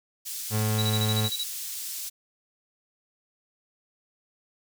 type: high-pass noise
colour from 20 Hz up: pink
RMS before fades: -35 dBFS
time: 0.25-2.1 s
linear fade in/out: 20 ms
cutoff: 5600 Hz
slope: 12 dB/octave
type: tone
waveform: 35% pulse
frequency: 107.9 Hz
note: A2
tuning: 33 cents flat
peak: -22 dBFS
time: 0.5-1.3 s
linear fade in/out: 50 ms
type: tone with tremolo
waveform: sine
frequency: 3908 Hz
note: B7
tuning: 19 cents flat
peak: -27 dBFS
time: 0.78-1.44 s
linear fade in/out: 10 ms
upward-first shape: square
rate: 13 Hz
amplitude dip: 80%
effects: none